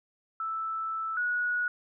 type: tone pair in turn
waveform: sine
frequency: 1318.5 / 1459.4 Hz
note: E6 / F#6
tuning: 0 / -24 cents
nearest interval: major second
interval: 176 cents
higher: second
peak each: -30 / -26 dBFS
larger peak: second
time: 0.4-1.17 / 1.17-1.68 s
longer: first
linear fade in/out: 2 ms
effects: none